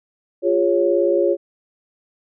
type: chord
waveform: sine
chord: Db major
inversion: first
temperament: equal with one note detuned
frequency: 349.2 / 407.5 / 554.4 Hz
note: F4 / Ab4 / Db5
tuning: 0 / -33 / 0 cents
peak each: -18 / -20 / -18 dBFS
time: 0.42-1.37 s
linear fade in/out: 50 ms
effects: none